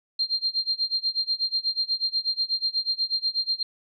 sine tone with tremolo, 4186 Hz, C8, in tune, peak -20 dBFS, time 0.19-3.63 s, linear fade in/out 5 ms, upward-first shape sine, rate 8.2 Hz, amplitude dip 95%, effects none

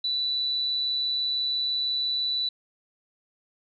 sine tone with amplitude modulation, 3966 Hz, B7, 7 cents sharp, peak -23 dBFS, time 0.04-2.49 s, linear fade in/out 5 ms, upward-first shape sine, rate 146 Hz, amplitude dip 25%, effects none

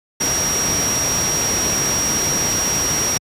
sine tone in noise, 5670 Hz, F8, 25 cents sharp, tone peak -18 dBFS, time 0.2-3.18 s, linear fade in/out 10 ms, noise pink, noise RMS -22 dBFS, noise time 0.2-3.18 s, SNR +1 dB, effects high-pass 80 Hz 12 dB/octave + resampled to 32000 Hz

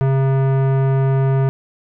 sine tone with tanh clipping, 134.6 Hz, C3, 49 cents sharp, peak -15 dBFS, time 0.01-1.49 s, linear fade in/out 0 ms, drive 18 dB, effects none

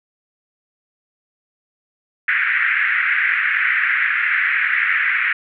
white band-pass noise, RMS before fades -18 dBFS, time 2.28-5.33 s, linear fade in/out 5 ms, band 1500 to 2200 Hz, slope 48 dB/octave, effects none

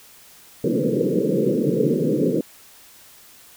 white band-pass noise, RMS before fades -20 dBFS, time 0.64-2.41 s, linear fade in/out 2 ms, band 130 to 520 Hz, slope 96 dB/octave, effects white hiss -48 dBFS RMS until 3.56 s

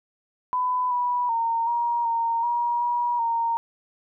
sine tone with pitch steps, 1001 / 979 / 919 / 946 / 923 / 953 / 961 / 925 Hz, B5 / B5 / A#5 / A#5 / A#5 / A#5 / B5 / A#5, +23 / -15 / -25 / +25 / -17 / +38 / -48 / -14 cents, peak -21 dBFS, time 0.53-3.57 s, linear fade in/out 0 ms, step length 380 ms, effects none

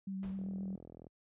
sine tone with vibrato, 192.3 Hz, G3, 33 cents flat, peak -37 dBFS, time 0.07-0.76 s, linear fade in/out 5 ms, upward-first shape sine, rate 7.6 Hz, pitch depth 19 cents each way
brown noise with exponential decay, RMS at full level -41 dBFS, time 0.23-0.59 s, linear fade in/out 1 ms, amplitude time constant 78 ms
click train, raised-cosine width 2 ms, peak -38 dBFS, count 29, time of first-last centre 0.39-1.068 s, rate 41.3 Hz
effects high-pass 60 Hz 12 dB/octave + resampled to 8000 Hz

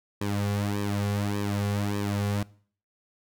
sawtooth tone with flanger, 101.8 Hz, G#2, 34 cents flat, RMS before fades -28 dBFS, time 0.21-2.43 s, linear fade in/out 5 ms, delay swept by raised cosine 1.4 to 3.2 ms, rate 1.7 Hz, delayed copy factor -0.85, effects noise-tail reverb RT60 0.5 s tail -22 dB re dry

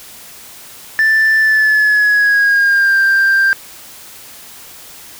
sine tone with pitch glide, 1766 to 1582.4 Hz, A6 to G6, +6 to +16 cents, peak -6 dBFS, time 0.99-3.53 s, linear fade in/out 0 ms, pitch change -190 cents, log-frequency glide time 1.38-2.98 s, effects tanh soft clip ceiling -7 dBFS + white hiss -36 dBFS RMS until 5.19 s

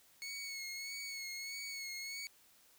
20% pulse tone with vibrato, 2200 Hz, C#7, 14 cents flat, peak -37 dBFS, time 0.22-2.27 s, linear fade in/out 0 ms, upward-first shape sine, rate 1.6 Hz, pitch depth 36 cents each way, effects white hiss -66 dBFS RMS until 2.78 s

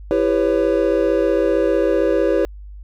triangle chord, C# half-diminished seventh, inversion first, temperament just, 332.6 / 399.1 / 498.9 / 554.4 Hz, E4 / G4 / B4 / C#5, +16 / +31 / +17 / 0 cents, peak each -18 dBFS, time 0.11-2.45 s, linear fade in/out 0 ms, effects added 50 Hz sine -33 dBFS peak until 2.83 s

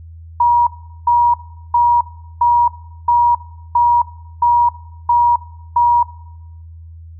sine tone bursts, 956 Hz, A#5, 43 cents sharp, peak -8 dBFS, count 9, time 0.4-6.03 s, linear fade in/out 5 ms, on 270 ms, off 400 ms, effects noise-tail reverb RT60 1.0 s tail -19 dB re dry + added 82 Hz sine -33 dBFS peak until 7.19 s

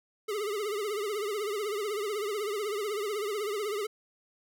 square tone with vibrato, 415.3 Hz, G#4, in tune, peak -31 dBFS, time 0.28-3.87 s, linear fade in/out 10 ms, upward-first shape triangle, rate 16 Hz, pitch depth 120 cents each way, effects none

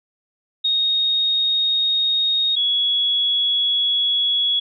sine tone pair in turn, 3729 / 3360 Hz, A#7 / G#7, 0 / +19 cents, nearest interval major second, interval 181 cents, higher first, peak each -16 / -16 dBFS, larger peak neither, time 0.64-2.56 / 2.56-4.6 s, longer second, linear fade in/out 10 ms, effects none

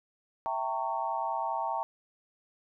sine chord, E diminished seventh, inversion none, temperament equal with one note detuned, 659.3 / 784 / 914.2 / 1108.7 Hz, E5 / G5 / Bb5 / Db6, 0 / 0 / -34 / 0 cents, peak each -37 / -35 / -32 / -38 dBFS, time 0.46-1.83 s, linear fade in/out 0 ms, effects none

